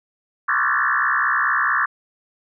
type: tone with frequency modulation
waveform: sine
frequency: 1435 Hz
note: F6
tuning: 47 cents sharp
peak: -16 dBFS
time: 0.48-1.86 s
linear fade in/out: 10 ms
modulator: 64.5 Hz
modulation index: 5.7
effects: none